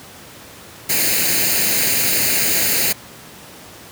white noise with comb filter, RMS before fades -17 dBFS, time 0.89-2.93 s, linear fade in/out 10 ms, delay 0.44 ms, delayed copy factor +0.65, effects pink hiss -39 dBFS RMS until 3.91 s + high-pass 100 Hz 12 dB/octave

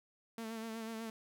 sawtooth tone with vibrato, 224.5 Hz, A3, 35 cents sharp, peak -37 dBFS, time 0.38-1.1 s, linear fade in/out 2 ms, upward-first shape sine, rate 8.1 Hz, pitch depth 35 cents each way, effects none

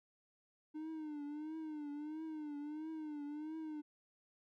triangle tone with vibrato, 303.9 Hz, D#4, 41 cents flat, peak -40 dBFS, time 0.74-3.82 s, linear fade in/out 20 ms, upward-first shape triangle, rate 1.5 Hz, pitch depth 100 cents each way, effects none

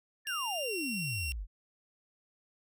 sine exponential sweep, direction down, 1810 to 41.2 Hz, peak -35 dBFS, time 0.25-1.47 s, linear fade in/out 50 ms
sawtooth tone with pitch glide, 2794 to 2738 Hz, F7 to F7, 0 to -35 cents, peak -32 dBFS, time 0.27-1.32 s, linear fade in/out 0 ms, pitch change -35 cents, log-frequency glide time 0.62-0.74 s
effects none

